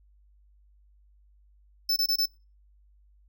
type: tone bursts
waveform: square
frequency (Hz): 5274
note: E8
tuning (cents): 0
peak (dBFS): -23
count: 4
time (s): 1.89-2.257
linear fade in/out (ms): 5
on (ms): 73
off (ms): 25
effects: noise-tail reverb RT60 0.3 s tail -24 dB re dry + added 50 Hz sine -57 dBFS peak until 3.28 s